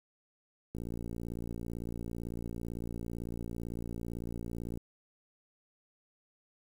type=click train; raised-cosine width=3 ms; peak=-27 dBFS; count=234; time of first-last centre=0.75-4.774 s; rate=57.9 Hz; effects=9-bit